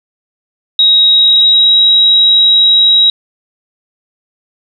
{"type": "tone with pitch glide", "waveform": "sine", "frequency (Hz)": [3803, 3838], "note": ["A#7", "A#7"], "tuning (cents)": [34, 50], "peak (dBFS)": -4, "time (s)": [0.79, 3.1], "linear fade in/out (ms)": 2, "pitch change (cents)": 16, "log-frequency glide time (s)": [1.08, 1.73], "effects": []}